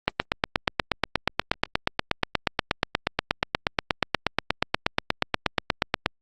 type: click train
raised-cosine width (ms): 0.3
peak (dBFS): -3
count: 51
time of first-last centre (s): 0.08-6.061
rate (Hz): 8.36
effects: Opus 24 kbps